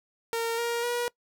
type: tone with pitch steps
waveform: sawtooth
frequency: 460 / 470.5 / 481.2 Hz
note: A#4 / A#4 / B4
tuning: -23 / +16 / -45 cents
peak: -23 dBFS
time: 0.33-1.08 s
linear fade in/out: 0 ms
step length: 250 ms
effects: noise-tail reverb RT60 0.1 s tail -23 dB re dry